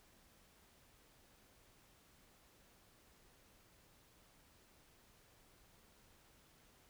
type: silence
effects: pink hiss -68 dBFS RMS until 6.89 s